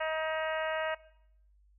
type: harmonic tone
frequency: 316.1 Hz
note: D#4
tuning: 27 cents sharp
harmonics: 2 / 3 / 4 / 5 / 6 / 7 / 8 / 9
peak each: -33 / -38 / -40 / -40 / -40 / -46 / -46 / -46 dBFS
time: 0-0.95 s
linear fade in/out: 10 ms
effects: noise-tail reverb RT60 0.7 s tail -19 dB re dry + added 50 Hz sine -61 dBFS peak until 1.78 s